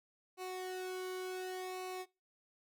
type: tone with flanger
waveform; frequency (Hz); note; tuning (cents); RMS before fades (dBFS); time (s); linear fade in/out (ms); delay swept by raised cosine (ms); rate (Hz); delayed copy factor
sawtooth; 370; F#4; 0; -42; 0.37-2.06; 50; 0.6 to 1.16; 0.68; -0.75
effects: noise-tail reverb RT60 0.3 s tail -25 dB re dry